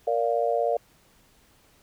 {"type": "chord", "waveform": "sine", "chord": "Bb major", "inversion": "none", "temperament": "just", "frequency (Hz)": [466.2, 582.7, 699.2], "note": ["Bb4", "D5", "F5"], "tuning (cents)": [0, -14, 2], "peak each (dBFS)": -26, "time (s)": [0.07, 0.77], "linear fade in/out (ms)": 5, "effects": ["pink hiss -60 dBFS RMS until 1.82 s"]}